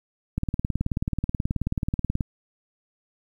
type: click train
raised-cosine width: 5 ms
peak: -12 dBFS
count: 35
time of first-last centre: 0.38-2.208 s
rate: 18.6 Hz
effects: 9-bit